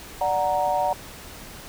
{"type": "chord", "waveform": "sine", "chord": "D augmented", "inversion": "none", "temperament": "equal", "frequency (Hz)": [587.3, 740, 932.3], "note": ["D5", "F#5", "A#5"], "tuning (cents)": [0, 0, 0], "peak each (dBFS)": [-26, -23, -25], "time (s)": [0.21, 0.93], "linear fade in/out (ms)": 2, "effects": ["pink hiss -41 dBFS RMS until 1.68 s"]}